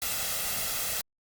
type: noise with comb filter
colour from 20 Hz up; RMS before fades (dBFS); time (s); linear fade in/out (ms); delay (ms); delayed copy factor
white; -31; 0.02-1.01; 0; 1.5; +0.55
effects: Opus 48 kbps